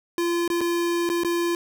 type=tone with dropouts; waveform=square; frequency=343.4 Hz; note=F4; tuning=29 cents flat; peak=-22 dBFS; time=0.18-1.55 s; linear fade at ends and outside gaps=1 ms; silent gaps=0.478-0.501 / 0.608-0.613 / 1.091-1.099 / 1.235-1.247 s; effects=none